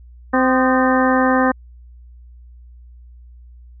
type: harmonic tone with a mistuned harmonic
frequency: 258.8 Hz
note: C4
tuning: 19 cents flat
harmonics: 1 / 2 / 3 / 4 / 5 / 6 / 7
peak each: -16 / -19 / -21 / -22 / -23 / -24 / -24 dBFS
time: 0.33-1.52 s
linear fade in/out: 10 ms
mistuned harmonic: 5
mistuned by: -81 cents
effects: added 60 Hz sine -39 dBFS peak until 3.8 s